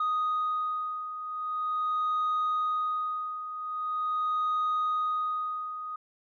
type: beating tone pair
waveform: sine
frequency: 1244.5 / 1244.93 Hz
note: D#6 / D#6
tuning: 0 / +1 cents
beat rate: 0.43 Hz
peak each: -32 / -27 dBFS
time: 0-5.96 s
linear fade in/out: 5 ms
effects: tanh soft clip ceiling -23 dBFS